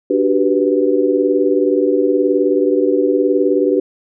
sine chord, G major seventh, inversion second, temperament equal with one note detuned, 293.7 / 373 / 392 / 493.9 Hz, D4 / F#4 / G4 / B4, 0 / +14 / 0 / 0 cents, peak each -17 dBFS, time 0.1-3.8 s, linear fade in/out 5 ms, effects none

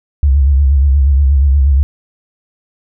sine tone with vibrato, 69.2 Hz, C#2, 2 cents flat, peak -6 dBFS, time 0.23-1.83 s, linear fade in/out 0 ms, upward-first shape sine, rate 8.4 Hz, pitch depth 94 cents each way, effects none

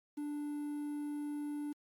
triangle tone with quantisation, 293.7 Hz, D4, in tune, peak -35 dBFS, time 0.17-1.73 s, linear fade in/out 10 ms, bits 10, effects Opus 48 kbps

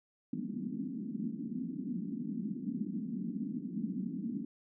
white band-pass noise, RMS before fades -38 dBFS, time 0.33-4.45 s, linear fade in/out 5 ms, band 180 to 270 Hz, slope 48 dB/octave, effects none

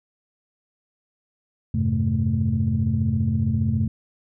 sine tone cluster, 89.1 / 104 / 130.6 / 219.8 Hz, F2 / G#2 / C3 / A3, +35 / +3 / -3 / -2 cents, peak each -24 dBFS, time 1.74-3.88 s, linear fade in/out 5 ms, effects tanh soft clip ceiling -10 dBFS

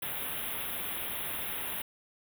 white band-stop noise, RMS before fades -36 dBFS, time 0.02-1.82 s, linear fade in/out 5 ms, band 3700 to 10000 Hz, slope 96 dB/octave, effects none

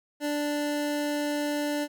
25% pulse tone, 293.7 Hz, D4, in tune, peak -23 dBFS, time 0.2-1.88 s, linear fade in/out 50 ms, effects none

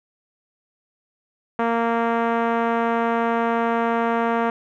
5% pulse tone with low-pass filter, 231.4 Hz, A#3, 13 cents flat, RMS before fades -21 dBFS, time 1.59-4.5 s, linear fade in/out 2 ms, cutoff 1000 Hz, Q 0.8, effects none

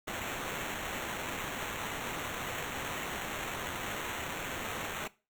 white noise with sample-and-hold, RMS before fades -38 dBFS, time 0.07-5.08 s, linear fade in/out 10 ms, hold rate 4900 Hz, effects noise-tail reverb RT60 0.3 s tail -19 dB re dry

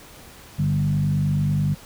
sine tone with frequency modulation, 148.6 Hz, D3, 21 cents sharp, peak -18 dBFS, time 0.58-1.75 s, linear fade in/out 20 ms, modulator 49.2 Hz, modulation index 0.9, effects pink hiss -45 dBFS RMS until 1.85 s

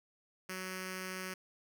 5% pulse tone with notch filter, 186.4 Hz, F#3, 13 cents sharp, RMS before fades -42 dBFS, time 0.49-1.34 s, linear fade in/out 5 ms, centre 790 Hz, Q 1, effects none

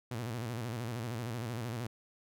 sawtooth tone with vibrato, 116.9 Hz, A#2, 5 cents sharp, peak -32 dBFS, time 0.11-1.87 s, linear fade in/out 5 ms, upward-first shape square, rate 13 Hz, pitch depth 100 cents each way, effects none

